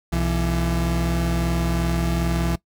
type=tone pair together; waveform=35% pulse; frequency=63.08 / 168.4 Hz; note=B1 / E3; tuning=+37 / +37 cents; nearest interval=octave + perfect fourth; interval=1700 cents; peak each=-21 dBFS; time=0.12-2.56 s; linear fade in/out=10 ms; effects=noise-tail reverb RT60 0.1 s tail -20 dB re dry